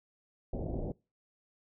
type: low-pass noise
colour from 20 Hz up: pink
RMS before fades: -36 dBFS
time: 0.53-0.92 s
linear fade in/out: 5 ms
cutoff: 690 Hz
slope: 48 dB/octave
effects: noise-tail reverb RT60 0.3 s tail -25 dB re dry